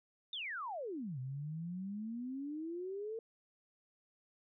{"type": "exponential two-way sweep", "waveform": "sine", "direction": "down then up", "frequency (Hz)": [3729, 125.7, 459.3], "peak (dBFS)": -39, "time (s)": [0.33, 3.19], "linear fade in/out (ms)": 2, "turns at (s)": 1.19, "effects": []}